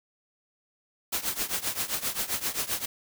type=noise with tremolo; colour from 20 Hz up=white; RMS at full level=-27 dBFS; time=1.12-2.86 s; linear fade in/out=10 ms; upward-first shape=triangle; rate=7.6 Hz; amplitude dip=90%; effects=none